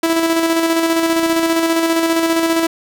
sawtooth tone with tremolo, 329.6 Hz, E4, in tune, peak -8 dBFS, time 0.03-2.67 s, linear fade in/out 5 ms, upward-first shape square, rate 15 Hz, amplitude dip 35%, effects none

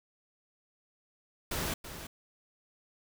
pink noise with echo, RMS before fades -34 dBFS, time 1.51-1.74 s, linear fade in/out 5 ms, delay 330 ms, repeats 1, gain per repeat -10 dB, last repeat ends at 2.07 s, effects none

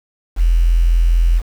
sine tone with quantisation, 42.27 Hz, E1, 44 cents sharp, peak -9 dBFS, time 0.36-1.42 s, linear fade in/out 50 ms, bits 6, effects none

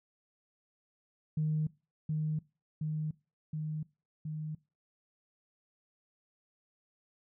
sine tone with echo, 154.4 Hz, D#3, 13 cents flat, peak -27 dBFS, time 1.37-1.67 s, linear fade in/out 5 ms, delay 720 ms, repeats 4, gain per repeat -2 dB, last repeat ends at 4.55 s, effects noise-tail reverb RT60 0.3 s tail -22 dB re dry + tanh soft clip ceiling -23 dBFS

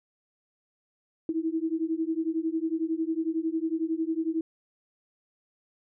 sine beating tone pair, 318.2 / 329.2 Hz, D#4 / E4, +39 / -2 cents, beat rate 11 Hz, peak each -29 dBFS, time 1.29-4.41 s, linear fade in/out 2 ms, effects none

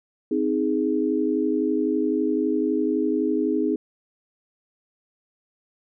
sine chord, Ab major, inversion first, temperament just, 259.6 / 311.5 / 415.3 Hz, C4 / Eb4 / Ab4, -13 / +2 / 0 cents, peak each -25 / -23 / -25 dBFS, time 0.31-3.76 s, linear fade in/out 5 ms, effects none

